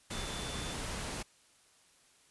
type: tone in noise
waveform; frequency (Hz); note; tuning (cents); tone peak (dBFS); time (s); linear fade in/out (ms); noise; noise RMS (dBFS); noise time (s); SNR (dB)
sine; 3520; A7; 0; -46; 0.11-0.74; 10; pink; -39; 0.1-1.23; -10
effects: white hiss -65 dBFS RMS until 2.3 s + resampled to 24000 Hz